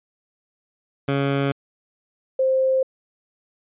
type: tone pair in turn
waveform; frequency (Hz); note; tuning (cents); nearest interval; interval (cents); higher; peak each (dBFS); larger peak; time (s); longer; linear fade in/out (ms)
15% pulse / sine; 139.1 / 525.2; C#3 / C5; +6 / +6; octave + major seventh; 2300; second; -13 / -16; first; 1.08-1.52 / 2.39-2.83; neither; 5
effects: resampled to 8000 Hz